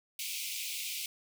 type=high-pass noise; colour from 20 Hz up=pink; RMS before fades=-38 dBFS; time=0.19-1.06 s; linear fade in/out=2 ms; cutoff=2200 Hz; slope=96 dB/octave; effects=none